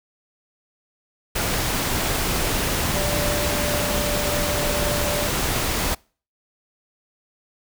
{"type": "tone in noise", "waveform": "sine", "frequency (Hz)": 587.3, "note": "D5", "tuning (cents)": 0, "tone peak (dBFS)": -26, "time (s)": [2.94, 5.28], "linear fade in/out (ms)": 10, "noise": "pink", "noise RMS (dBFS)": -23, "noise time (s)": [1.35, 5.95], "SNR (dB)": -6, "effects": ["noise-tail reverb RT60 0.4 s tail -26 dB re dry"]}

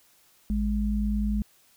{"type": "tone pair together", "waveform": "sine", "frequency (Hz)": [55.01, 207.7], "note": ["A1", "G#3"], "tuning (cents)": [0, 0], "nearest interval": "octave + major seventh", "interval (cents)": 2300, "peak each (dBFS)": -26, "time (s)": [0.5, 1.42], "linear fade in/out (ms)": 0, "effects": ["white hiss -61 dBFS RMS until 1.76 s"]}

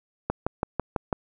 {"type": "click train", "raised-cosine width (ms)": 1, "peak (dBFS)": -10, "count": 6, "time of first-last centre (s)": [0.3, 1.128], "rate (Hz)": 6.04, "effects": []}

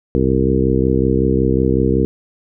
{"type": "harmonic tone with a mistuned harmonic", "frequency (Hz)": 65.41, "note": "C2", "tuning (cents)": 0, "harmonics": [1, 2, 3, 4, 5, 6, 7], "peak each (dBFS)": [-20, -20, -20, -20, -20, -20, -20], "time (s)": [0.15, 2.05], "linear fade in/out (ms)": 0, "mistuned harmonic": 1, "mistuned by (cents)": 35, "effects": []}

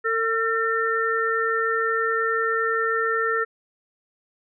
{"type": "harmonic tone", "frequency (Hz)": 451.6, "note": "A4", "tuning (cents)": 45, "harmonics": [1, 3, 4], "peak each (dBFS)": [-25, -24, -25], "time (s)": [0.04, 3.45], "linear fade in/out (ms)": 20, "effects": []}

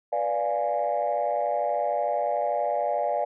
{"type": "chord", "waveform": "sine", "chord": "B diminished seventh", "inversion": "none", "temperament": "equal", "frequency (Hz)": [493.9, 587.3, 698.5, 830.6], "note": ["B4", "D5", "F5", "Ab5"], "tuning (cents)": [0, 0, 0, 0], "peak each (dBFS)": [-32, -26, -27, -29], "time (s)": [0.12, 3.25], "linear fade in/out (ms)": 10, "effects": ["tanh soft clip ceiling -16 dBFS"]}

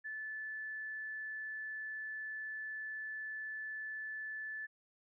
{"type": "tone", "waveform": "sine", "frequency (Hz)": 1742, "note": "A6", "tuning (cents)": -18, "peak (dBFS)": -40, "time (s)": [0.04, 4.67], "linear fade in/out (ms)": 20, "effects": []}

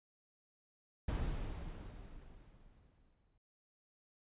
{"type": "noise with exponential decay", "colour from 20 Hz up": "brown", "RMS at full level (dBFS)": -35, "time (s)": [1.08, 3.38], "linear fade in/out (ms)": 5, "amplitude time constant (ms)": 500, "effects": ["resampled to 8000 Hz"]}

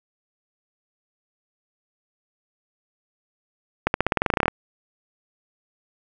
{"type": "accelerating click train", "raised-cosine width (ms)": 0.5, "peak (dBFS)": -3, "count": 15, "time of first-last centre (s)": [3.87, 4.481], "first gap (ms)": 71, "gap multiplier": 0.92, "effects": []}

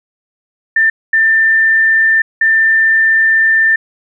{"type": "tone bursts at uneven times", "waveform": "sine", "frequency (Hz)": 1788, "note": "A6", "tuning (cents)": 27, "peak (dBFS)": -7, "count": 3, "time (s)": [[0.76, 0.9], [1.13, 2.22], [2.41, 3.76]], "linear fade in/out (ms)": 5, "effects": []}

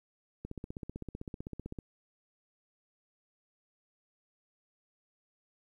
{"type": "click train", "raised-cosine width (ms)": 3, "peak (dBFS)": -27, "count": 22, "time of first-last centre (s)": [0.45, 1.788], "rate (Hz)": 15.7, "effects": ["11-bit"]}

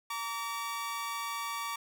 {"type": "tone pair together", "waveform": "sawtooth", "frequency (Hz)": [924, 1148.5], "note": ["A#5", "D6"], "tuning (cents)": [-16, -39], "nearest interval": "major third", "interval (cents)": 377, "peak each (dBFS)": [-36, -32], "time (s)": [0.1, 1.76], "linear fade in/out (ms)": 5, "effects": []}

